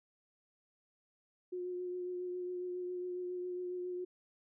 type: tone with vibrato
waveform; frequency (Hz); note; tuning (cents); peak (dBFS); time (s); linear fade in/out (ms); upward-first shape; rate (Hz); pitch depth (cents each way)
sine; 360; F#4; -47; -37; 1.52-4.05; 10; triangle; 7.3; 20
effects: none